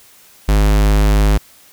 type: tone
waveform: square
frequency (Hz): 51.5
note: G#1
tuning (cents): -14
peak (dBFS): -10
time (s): 0.48-1.38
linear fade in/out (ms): 10
effects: white hiss -46 dBFS RMS until 1.72 s